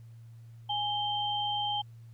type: tone pair together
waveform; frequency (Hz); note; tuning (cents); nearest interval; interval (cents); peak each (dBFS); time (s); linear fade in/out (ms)
sine; 830.6 / 3136; G#5 / G7; 0 / 0; octave + major seventh; 2300; -31 / -32; 0.69-1.82; 10
effects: added 115 Hz sine -47 dBFS peak until 2.13 s + pink hiss -70 dBFS RMS until 2.13 s